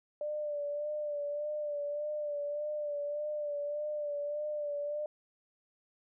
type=tone with vibrato; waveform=sine; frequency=590 Hz; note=D5; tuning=8 cents sharp; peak=-33 dBFS; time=0.21-5.06 s; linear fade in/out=2 ms; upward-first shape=sine; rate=1.7 Hz; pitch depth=36 cents each way; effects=none